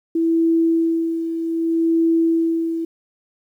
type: tone with tremolo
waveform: sine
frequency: 329.6 Hz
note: E4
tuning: in tune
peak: -13 dBFS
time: 0.15-2.85 s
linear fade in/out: 5 ms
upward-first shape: sine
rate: 0.64 Hz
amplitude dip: 60%
effects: 9-bit